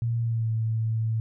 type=tone with pitch glide; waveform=sine; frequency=116.54 to 111.79 Hz; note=A#2 to A2; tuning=0 to +28 cents; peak=-23 dBFS; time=0.02-1.2 s; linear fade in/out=0 ms; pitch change=-72 cents; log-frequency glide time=0.2-0.51 s; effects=none